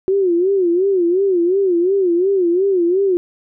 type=tone with vibrato; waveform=sine; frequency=367.5 Hz; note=F#4; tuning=12 cents flat; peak=-12 dBFS; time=0.08-3.17 s; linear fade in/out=0 ms; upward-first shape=sine; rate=2.8 Hz; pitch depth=140 cents each way; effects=none